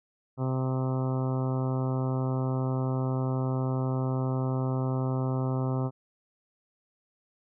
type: harmonic tone with a mistuned harmonic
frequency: 130.3 Hz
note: C3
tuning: 7 cents flat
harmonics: 1 / 2 / 3 / 4 / 5 / 6 / 7 / 8 / 9 / 10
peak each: -27 / -33 / -37 / -39 / -41 / -43 / -44 / -45 / -46 / -47 dBFS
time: 0.37-5.91 s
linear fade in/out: 50 ms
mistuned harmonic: 10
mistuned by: -24 cents
effects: none